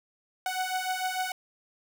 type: beating tone pair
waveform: sawtooth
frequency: 740 / 746.7 Hz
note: F#5 / F#5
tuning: 0 / +16 cents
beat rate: 6.7 Hz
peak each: -28 dBFS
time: 0.46-1.32 s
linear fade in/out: 2 ms
effects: none